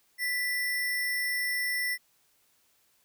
sine tone with sample-and-hold, 1976 Hz, B6, in tune, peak -27 dBFS, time 0.18-1.98 s, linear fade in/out 50 ms, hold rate 7350 Hz, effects white hiss -68 dBFS RMS until 3.04 s

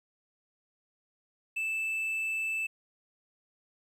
triangle tone, 2637 Hz, E7, in tune, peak -28 dBFS, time 1.56-2.67 s, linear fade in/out 10 ms, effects 11-bit

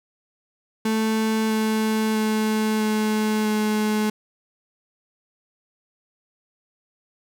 35% pulse tone with pitch steps, 220 / 218.4 / 216.7 / 215.1 / 213.5 Hz, A3 / A3 / A3 / A3 / G#3, 0 / -13 / -26 / -39 / +48 cents, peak -18 dBFS, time 0.85-4.1 s, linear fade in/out 5 ms, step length 650 ms, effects none

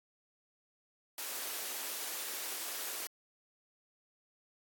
white high-pass noise, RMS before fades -40 dBFS, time 1.18-3.07 s, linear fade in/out 2 ms, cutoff 300 Hz, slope 24 dB/octave, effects AAC 64 kbps

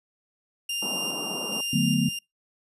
sawtooth tone with tremolo, 2800 Hz, F7, 4 cents sharp, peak -24 dBFS, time 0.69-2.19 s, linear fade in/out 5 ms, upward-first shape square, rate 1.2 Hz, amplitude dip 30%
pink band-pass noise, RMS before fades -36 dBFS, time 0.82-1.61 s, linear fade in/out 5 ms, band 170 to 1200 Hz, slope 48 dB/octave
sine chord, B minor seventh, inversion first, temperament equal with one note detuned, 146.83 / 180.88 / 220 / 246.9 Hz, D3 / F#3 / A3 / B3, 0 / -39 / 0 / 0 cents, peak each -26 dBFS, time 1.73-2.09 s, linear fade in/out 5 ms
effects noise-tail reverb RT60 0.2 s tail -26 dB re dry + resampled to 32000 Hz

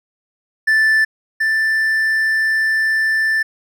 triangle tone pair in turn, 1760 / 1768.7 Hz, A6 / A6, 0 / +9 cents, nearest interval unison, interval 9 cents, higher second, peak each -9 / -12 dBFS, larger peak first, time 0.67-1.05 / 1.4-3.43 s, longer second, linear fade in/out 10 ms, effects none

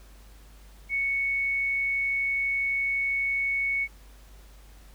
sine tone, 2217 Hz, C#7, in tune, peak -24 dBFS, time 0.89-3.88 s, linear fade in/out 50 ms, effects added 50 Hz sine -48 dBFS peak until 4.94 s + pink hiss -57 dBFS RMS until 4.94 s

